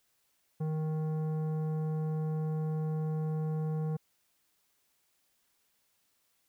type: tone with tanh clipping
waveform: sine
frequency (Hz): 156.1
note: D#3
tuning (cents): +6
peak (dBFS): -32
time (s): 0.6-3.97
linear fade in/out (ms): 10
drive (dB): 12
effects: white hiss -74 dBFS RMS until 6.48 s